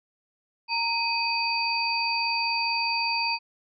sine tone cluster, 926 / 2514 / 4621 Hz, A#5 / D#7 / D8, -12 / +17 / -29 cents, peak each -28 dBFS, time 0.68-3.39 s, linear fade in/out 50 ms, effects none

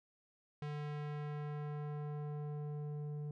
square tone with low-pass filter sweep, 148.1 Hz, D3, 15 cents sharp, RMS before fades -42 dBFS, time 0.62-3.31 s, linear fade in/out 2 ms, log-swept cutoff 3500 to 380 Hz, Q 0.75, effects none

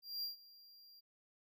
square tone with ADSR envelope, 4761 Hz, D8, 23 cents sharp, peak -38 dBFS, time 0.02-1.01 s, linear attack 210 ms, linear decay 130 ms, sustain -21 dB, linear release 20 ms, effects none

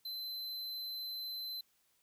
square tone, 4062 Hz, B7, 48 cents sharp, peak -40 dBFS, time 0.05-1.61 s, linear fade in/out 5 ms, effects white hiss -74 dBFS RMS until 2.02 s

